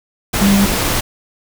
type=tone in noise; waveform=sine; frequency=199 Hz; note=G3; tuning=26 cents sharp; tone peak=-9 dBFS; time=0.41-0.66 s; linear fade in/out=10 ms; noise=pink; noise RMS=-17 dBFS; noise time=0.33-1.01 s; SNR=+5 dB; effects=none